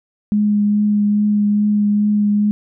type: tone with vibrato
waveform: sine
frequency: 207.7 Hz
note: G#3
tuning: in tune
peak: -12 dBFS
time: 0.32-2.51 s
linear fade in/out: 0 ms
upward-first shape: triangle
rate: 2.4 Hz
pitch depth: 15 cents each way
effects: none